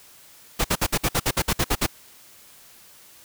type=noise bursts; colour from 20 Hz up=pink; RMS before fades=-21 dBFS; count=12; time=0.59-1.866 s; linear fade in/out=10 ms; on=55 ms; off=56 ms; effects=white hiss -50 dBFS RMS until 3.24 s